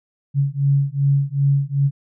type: beating tone pair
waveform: sine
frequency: 138.59 / 141.19 Hz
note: C#3 / C#3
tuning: 0 / +32 cents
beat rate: 2.6 Hz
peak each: -18 dBFS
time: 0.34-1.91 s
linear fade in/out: 50 ms
effects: none